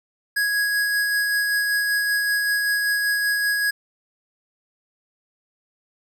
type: tone with tremolo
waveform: square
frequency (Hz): 1661.2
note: G#6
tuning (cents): 0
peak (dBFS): -19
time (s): 0.36-3.71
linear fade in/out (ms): 10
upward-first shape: sine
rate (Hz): 5.2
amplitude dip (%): 25
effects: none